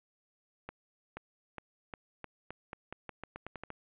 accelerating click train, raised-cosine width 0.5 ms, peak -26 dBFS, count 15, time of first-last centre 0.69-3.704 s, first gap 480 ms, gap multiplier 0.86, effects resampled to 8000 Hz + 9-bit

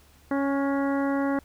harmonic tone with a mistuned harmonic, 277.2 Hz, C#4, in tune, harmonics 1 / 2 / 3 / 4 / 5 / 6 / 7, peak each -24 / -30 / -34 / -36 / -38 / -40 / -41 dBFS, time 0.31-1.39 s, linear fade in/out 2 ms, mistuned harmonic 5, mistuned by +28 cents, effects added 72 Hz sine -56 dBFS peak until 1.44 s + pink hiss -58 dBFS RMS until 1.44 s

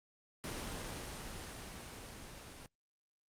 pink noise with level ramp, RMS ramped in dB -41 to -51 dBFS, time 0.44-2.66 s, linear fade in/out 0 ms, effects low-pass 11000 Hz 12 dB/octave + Opus 24 kbps

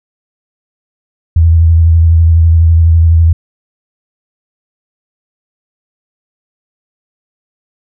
sine tone with vibrato, 82.41 Hz, E2, in tune, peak -3 dBFS, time 1.36-3.33 s, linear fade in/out 5 ms, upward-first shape triangle, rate 12 Hz, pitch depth 42 cents each way, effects none

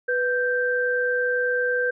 sine tone pair together, 493.9 / 1568 Hz, B4 / G6, 0 / 0 cents, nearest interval octave + minor sixth, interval 2000 cents, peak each -23 dBFS, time 0.08-1.91 s, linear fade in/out 10 ms, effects none

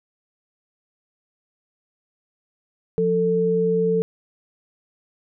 sine tone pair together, 176.6 / 445 Hz, F3 / A4, +20 / +20 cents, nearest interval octave + major third, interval 1600 cents, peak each -23 / -18 dBFS, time 2.98-4.02 s, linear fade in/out 0 ms, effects none

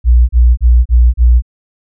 sine tone bursts, 60 Hz, B1, 49 cents flat, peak -3 dBFS, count 5, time 0.04-1.422 s, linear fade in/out 50 ms, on 250 ms, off 33 ms, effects none

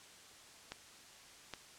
clicks, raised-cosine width 0.2 ms, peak -25 dBFS, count 2, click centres 0.72 / 1.537 s, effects white hiss -57 dBFS RMS until 1.78 s + low-pass 8000 Hz 12 dB/octave

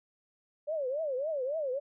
sine tone with vibrato, 570 Hz, C#5, 48 cents sharp, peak -30 dBFS, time 0.67-1.8 s, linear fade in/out 20 ms, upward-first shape triangle, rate 3.6 Hz, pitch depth 260 cents each way, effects none

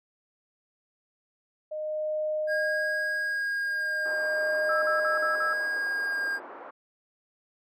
sine tone with tremolo, 615 Hz, D#5, 20 cents flat, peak -26 dBFS, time 1.71-6.02 s, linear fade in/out 10 ms, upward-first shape sine, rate 0.41 Hz, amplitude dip 100%
triangle tone with vibrato, 1625 Hz, G#6, 38 cents flat, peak -25 dBFS, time 2.47-6.4 s, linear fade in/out 50 ms, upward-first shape sine, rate 0.43 Hz, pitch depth 15 cents each way
white band-pass noise, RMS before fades -44 dBFS, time 4.05-6.71 s, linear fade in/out 10 ms, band 310 to 1300 Hz, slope 24 dB/octave
sine tone bursts, 1318.5 Hz, E6, in tune, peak -27 dBFS, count 5, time 4.69-5.532 s, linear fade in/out 2 ms, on 130 ms, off 48 ms
effects none

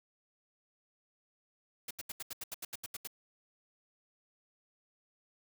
white noise bursts, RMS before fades -41 dBFS, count 12, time 1.88-3.074 s, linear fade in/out 5 ms, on 28 ms, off 78 ms, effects none

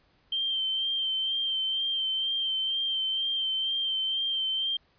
sine tone with vibrato, 3136 Hz, G7, in tune, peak -26 dBFS, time 0.32-4.77 s, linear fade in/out 5 ms, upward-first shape sine, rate 2.1 Hz, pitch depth 25 cents each way, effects pink hiss -66 dBFS RMS until 4.98 s + resampled to 11025 Hz

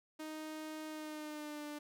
sawtooth tone with pitch glide, 311 to 296.1 Hz, D#4 to D4, -1 to +14 cents, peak -39 dBFS, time 0.19-1.79 s, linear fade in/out 10 ms, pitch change -85 cents, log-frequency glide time 0.87-1.66 s, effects none

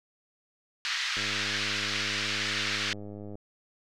pink band-pass noise, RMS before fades -31 dBFS, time 0.85-2.93 s, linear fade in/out 0 ms, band 1500 to 5200 Hz, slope 24 dB/octave
click train, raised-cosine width 2 ms, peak -29 dBFS, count 226, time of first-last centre 1.17-3.354 s, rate 103 Hz
effects none

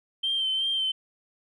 sine tone with vibrato, 3126 Hz, G7, 6 cents flat, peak -23 dBFS, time 0.23-0.92 s, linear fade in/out 10 ms, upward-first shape sine, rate 2.7 Hz, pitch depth 31 cents each way, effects tanh soft clip ceiling -19 dBFS

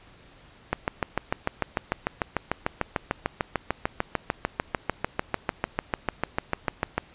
click train, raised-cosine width 0.5 ms, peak -8 dBFS, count 43, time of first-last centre 0.73-6.98 s, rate 6.72 Hz, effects pink hiss -53 dBFS RMS until 7.14 s + resampled to 8000 Hz

